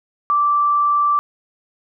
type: tone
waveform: sine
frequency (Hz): 1169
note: D6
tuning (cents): -8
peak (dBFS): -13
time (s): 0.3-1.19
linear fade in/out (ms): 0
effects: none